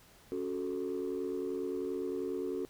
sine chord, F# minor, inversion second, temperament equal, 277.2 / 370 / 440 Hz, C#4 / F#4 / A4, 0 / 0 / 0 cents, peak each -38 / -35 / -37 dBFS, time 0.32-2.65 s, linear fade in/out 0 ms, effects tanh soft clip ceiling -28 dBFS + pink hiss -60 dBFS RMS until 2.69 s

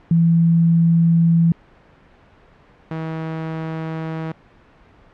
sine / sawtooth tone pair in turn, 167 / 160.54 Hz, E3 / E3, +23 / -45 cents, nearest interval minor second, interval 68 cents, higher first, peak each -11 / -20 dBFS, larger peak first, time 0.11-1.52 / 2.91-4.32 s, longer neither, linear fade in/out 2 ms, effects pink hiss -50 dBFS RMS until 5.13 s + low-pass 2000 Hz 12 dB/octave

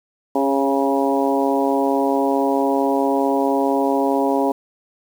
harmonic tone with a mistuned harmonic, 137.7 Hz, C#3, 11 cents flat, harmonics 2 / 3 / 4 / 5 / 6 / 7, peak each -20 / -22 / -23 / -24 / -25 / -25 dBFS, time 0.35-4.52 s, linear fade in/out 5 ms, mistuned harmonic 3, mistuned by -19 cents, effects 7-bit

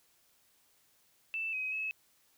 sine tone with pitch steps, 2650 / 2529 / 2583 Hz, E7 / D#7 / E7, +9 / +28 / -36 cents, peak -33 dBFS, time 1.34-1.91 s, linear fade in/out 0 ms, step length 190 ms, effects white hiss -69 dBFS RMS until 2.37 s

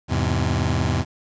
sawtooth chord, E augmented, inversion none, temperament just, 82.41 / 103.01 / 128.76 Hz, E2 / G#2 / B#2, 0 / -14 / -27 cents, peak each -19 / -20 / -20 dBFS, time 0.08-1.05 s, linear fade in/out 50 ms, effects resampled to 16000 Hz + 8-bit

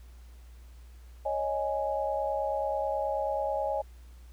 sine chord, C# suspended second, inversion none, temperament just, 554.4 / 623.7 / 831.5 Hz, C#5 / D#5 / G#5, 0 / +4 / +2 cents, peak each -32 dBFS, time 1.25-3.82 s, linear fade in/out 10 ms, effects added 60 Hz sine -47 dBFS peak until 4.32 s + pink hiss -63 dBFS RMS until 4.32 s

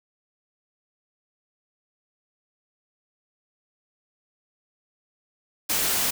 white noise, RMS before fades -24 dBFS, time 5.69-6.11 s, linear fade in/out 10 ms, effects none

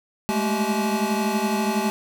square tone cluster, 201.1 / 210.5 / 222.6 / 387.3 / 855 Hz, G3 / G#3 / A3 / G4 / A5, +44 / +24 / +20 / -21 / -50 cents, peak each -34 / -26 / -28 / -29 / -28 dBFS, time 0.29-1.9 s, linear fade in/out 0 ms, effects none

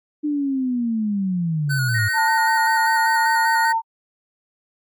sine linear sweep, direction down, 302.2 to 100 Hz, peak -19 dBFS, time 0.23-2.09 s, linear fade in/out 20 ms
square tone with vibrato, 1480 Hz, F#6, in tune, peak -23 dBFS, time 1.69-3.73 s, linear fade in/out 20 ms, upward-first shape square, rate 5.1 Hz, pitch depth 38 cents each way
sine tone, 1864.7 Hz, A#6, in tune, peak -22 dBFS, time 1.94-3.73 s, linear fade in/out 10 ms
sine tone with pitch glide, 894 to 904.4 Hz, A5 to A5, +27 to +47 cents, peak -17 dBFS, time 2.13-3.82 s, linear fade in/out 50 ms, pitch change +20 cents, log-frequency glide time 2.75-3.64 s
effects AAC 64 kbps

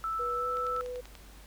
sine tone, 1318.5 Hz, E6, in tune, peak -30 dBFS, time 0.04-0.81 s, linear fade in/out 0 ms
sine tone with pitch glide, 485.7 to 496.2 Hz, B4 to B4, -29 to +8 cents, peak -35 dBFS, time 0.19-1.01 s, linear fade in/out 10 ms, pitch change +37 cents, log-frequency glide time 0.35-0.47 s
click train, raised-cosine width 0.2 ms, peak -30 dBFS, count 7, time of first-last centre 0.57-1.153 s, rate 10.3 Hz
effects added 50 Hz sine -50 dBFS peak until 1.46 s + pink hiss -55 dBFS RMS until 1.46 s

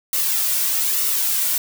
blue noise with flanger, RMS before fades -20 dBFS, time 0.13-1.58 s, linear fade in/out 2 ms, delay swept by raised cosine 1.2 to 2.4 ms, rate 1.1 Hz, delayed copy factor -0.5, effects none

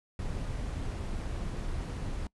brown noise, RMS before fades -35 dBFS, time 0.19-2.27 s, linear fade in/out 2 ms, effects noise-tail reverb RT60 0.1 s tail -24 dB re dry + resampled to 24000 Hz

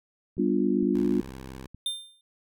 click train, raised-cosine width 5 ms, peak -32 dBFS, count 4, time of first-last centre 0.37-1.746 s, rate 2.18 Hz
sine chord, G dominant seventh, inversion none, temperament just, 196 / 245 / 294 / 352.8 Hz, G3 / B3 / D4 / F4, 0 / -14 / +2 / +18 cents, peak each -27 dBFS, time 0.38-1.21 s, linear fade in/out 5 ms
10% pulse tone with vibrato, 65.41 Hz, C2, in tune, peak -31 dBFS, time 0.94-1.67 s, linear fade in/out 10 ms, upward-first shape square, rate 20 Hz, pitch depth 100 cents each way
square tone with exponential decay, 3600 Hz, A7, 39 cents sharp, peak -25 dBFS, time 1.86-2.21 s, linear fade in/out 2 ms, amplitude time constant 75 ms
effects none

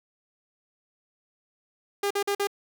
sawtooth tone bursts, 403.3 Hz, G4, 49 cents sharp, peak -20 dBFS, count 4, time 2.03-2.472 s, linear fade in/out 5 ms, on 76 ms, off 46 ms, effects none

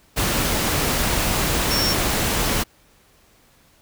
sine tone in noise, 5470 Hz, F8, 37 cents flat, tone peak -21 dBFS, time 1.7-1.94 s, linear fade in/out 20 ms, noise pink, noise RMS -21 dBFS, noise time 0.16-2.64 s, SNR -3 dB, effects pink hiss -56 dBFS RMS until 3.81 s

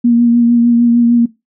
sine tone with vibrato, 236.7 Hz, A#3, 27 cents sharp, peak -6 dBFS, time 0.04-1.26 s, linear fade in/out 10 ms, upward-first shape triangle, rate 6.6 Hz, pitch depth 27 cents each way, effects noise-tail reverb RT60 0.2 s tail -18 dB re dry

